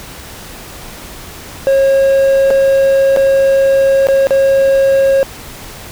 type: tone with dropouts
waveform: triangle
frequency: 543 Hz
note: C#5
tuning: 36 cents flat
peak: -5 dBFS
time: 1.67-5.23 s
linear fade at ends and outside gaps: 0 ms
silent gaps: 2.504-2.509 / 3.163-3.171 / 4.07-4.086 / 4.27-4.307 s
effects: pink hiss -31 dBFS RMS until 5.91 s